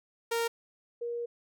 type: tone pair in turn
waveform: sawtooth / sine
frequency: 463.5 / 473.5 Hz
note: A#4 / A#4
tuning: -10 / +27 cents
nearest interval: unison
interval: 37 cents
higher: second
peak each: -24 / -32 dBFS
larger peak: first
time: 0.31-0.48 / 1.01-1.26 s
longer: second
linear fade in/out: 10 ms
effects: none